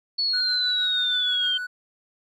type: linear sweep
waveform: sine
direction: down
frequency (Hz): 4435 to 3124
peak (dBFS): -21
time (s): 0.18-1.58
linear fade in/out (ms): 10
type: tone with tremolo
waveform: triangle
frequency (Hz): 1480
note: F#6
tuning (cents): 0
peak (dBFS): -26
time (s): 0.33-1.67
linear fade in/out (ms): 10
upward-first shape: sine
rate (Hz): 6.4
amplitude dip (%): 45
effects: none